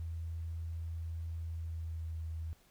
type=tone with pitch glide; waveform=sine; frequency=82.41 to 80.81 Hz; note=E2 to E2; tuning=0 to -34 cents; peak=-37 dBFS; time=0-2.53 s; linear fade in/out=0 ms; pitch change=-34 cents; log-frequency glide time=1.47-2.27 s; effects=pink hiss -67 dBFS RMS until 2.7 s